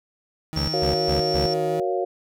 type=tone with vibrato; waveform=30% pulse; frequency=158.1 Hz; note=D#3; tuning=28 cents sharp; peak=-27 dBFS; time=0.53-1.8 s; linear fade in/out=0 ms; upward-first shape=triangle; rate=2.5 Hz; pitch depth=24 cents each way
type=tone; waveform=sine; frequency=5460 Hz; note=F8; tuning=40 cents flat; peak=-26 dBFS; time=0.56-1.54 s; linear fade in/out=5 ms
type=tone bursts; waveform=20% pulse; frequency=71 Hz; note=C#2; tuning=42 cents sharp; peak=-19 dBFS; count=4; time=0.56-1.46 s; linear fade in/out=5 ms; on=120 ms; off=140 ms
type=chord; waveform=sine; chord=Gb major seventh; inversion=none; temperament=equal; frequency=370 / 466.2 / 554.4 / 698.5 Hz; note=Gb4 / Bb4 / Db5 / F5; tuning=0 / 0 / 0 / 0 cents; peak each=-25 / -29 / -28 / -27 dBFS; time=0.73-2.05 s; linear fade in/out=10 ms
effects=none